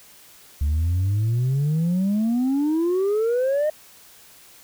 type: exponential sweep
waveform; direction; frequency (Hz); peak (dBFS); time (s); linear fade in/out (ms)
sine; up; 70.3 to 622.3; -16; 0.61-3.7; 5
effects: tanh soft clip ceiling -17 dBFS + white hiss -49 dBFS RMS until 4.63 s